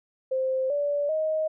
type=tone with pitch steps; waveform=sine; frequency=523 / 578 / 627 Hz; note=C5 / D5 / D#5; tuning=-1 / -28 / +13 cents; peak=-23 dBFS; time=0.31-1.48 s; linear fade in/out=10 ms; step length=390 ms; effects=none